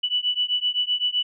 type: beating tone pair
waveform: sine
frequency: 2960 / 2967.8 Hz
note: F#7 / F#7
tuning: 0 / +5 cents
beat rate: 7.8 Hz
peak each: -24 dBFS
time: 0.03-1.23 s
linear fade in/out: 10 ms
effects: none